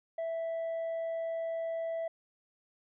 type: tone with tanh clipping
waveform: triangle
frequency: 659 Hz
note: E5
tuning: 1 cent flat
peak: -33 dBFS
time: 0.18-2.08 s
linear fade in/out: 5 ms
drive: 7 dB
effects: none